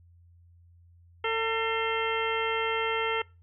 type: harmonic tone with a mistuned harmonic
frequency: 450 Hz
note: A4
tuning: 39 cents sharp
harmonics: 1 / 2 / 3 / 4 / 5 / 6 / 7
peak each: -30 / -33 / -33 / -39 / -34 / -36 / -37 dBFS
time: 1.24-3.22 s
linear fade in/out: 5 ms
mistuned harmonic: 5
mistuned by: -110 cents
effects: noise-tail reverb RT60 0.3 s tail -23 dB re dry + added 86 Hz sine -54 dBFS peak until 3.42 s